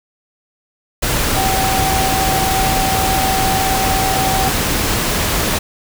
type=tone in noise; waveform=sine; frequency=766 Hz; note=G5; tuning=40 cents flat; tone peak=-17 dBFS; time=1.36-4.49 s; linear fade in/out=10 ms; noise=pink; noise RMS=-17 dBFS; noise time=1.02-5.59 s; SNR=-3 dB; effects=none